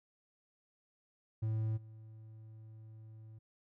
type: tone with level steps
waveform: triangle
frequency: 110 Hz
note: A2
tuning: in tune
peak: -30 / -48 dBFS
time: 1.42-3.39 s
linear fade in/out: 10 ms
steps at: 1.76 s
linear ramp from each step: 20 ms
effects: none